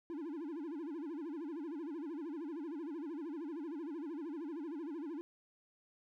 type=tone with vibrato; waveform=triangle; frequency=311.1 Hz; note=D#4; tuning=in tune; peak=-38 dBFS; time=0.1-5.21 s; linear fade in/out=0 ms; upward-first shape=sine; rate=13 Hz; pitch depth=200 cents each way; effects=none